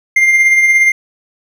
triangle tone with tremolo, 2100 Hz, C7, 6 cents sharp, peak -3 dBFS, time 0.16-0.92 s, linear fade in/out 5 ms, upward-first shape triangle, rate 17 Hz, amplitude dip 45%, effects none

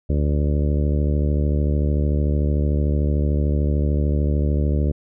harmonic tone, 73.42 Hz, D2, in tune, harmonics 1 / 2 / 3 / 4 / 5 / 6 / 7 / 8, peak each -18 / -24 / -28 / -30 / -32 / -34 / -35 / -36 dBFS, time 0.09-4.92 s, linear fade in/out 10 ms, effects none

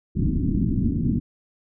white low-pass noise, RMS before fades -22 dBFS, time 0.15-1.2 s, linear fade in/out 20 ms, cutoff 290 Hz, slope 48 dB/octave, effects none

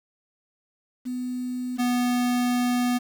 sine / square tone pair in turn, 250.1 / 245.8 Hz, B3 / B3, +22 / -8 cents, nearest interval unison, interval 30 cents, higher first, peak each -27 / -22 dBFS, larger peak second, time 1.05-1.78 / 1.78-2.99 s, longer second, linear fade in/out 20 ms, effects 8-bit

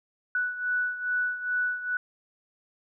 sine beating tone pair, 1480 / 1482.4 Hz, F#6 / F#6, 0 / +3 cents, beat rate 2.4 Hz, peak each -27 / -32 dBFS, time 0.35-1.97 s, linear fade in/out 2 ms, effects none

